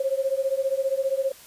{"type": "beating tone pair", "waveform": "sine", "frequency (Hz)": [530, 545], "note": ["C5", "C#5"], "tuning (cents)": [22, -29], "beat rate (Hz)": 15, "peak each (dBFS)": -25, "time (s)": [0, 1.32], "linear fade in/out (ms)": 5, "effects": ["white hiss -48 dBFS RMS until 1.46 s", "resampled to 32000 Hz"]}